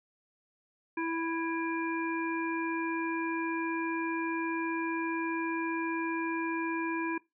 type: harmonic tone with a mistuned harmonic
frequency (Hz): 329.5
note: E4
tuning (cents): -1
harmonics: 1 / 3 / 5 / 7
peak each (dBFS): -32 / -37 / -39 / -40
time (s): 0.97-7.18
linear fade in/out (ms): 5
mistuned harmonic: 7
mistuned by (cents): +61
effects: noise-tail reverb RT60 0.2 s tail -21 dB re dry